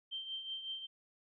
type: tone with tremolo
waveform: sine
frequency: 3136 Hz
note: G7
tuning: in tune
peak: -37 dBFS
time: 0.11-0.87 s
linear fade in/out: 20 ms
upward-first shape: triangle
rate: 5.4 Hz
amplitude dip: 65%
effects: none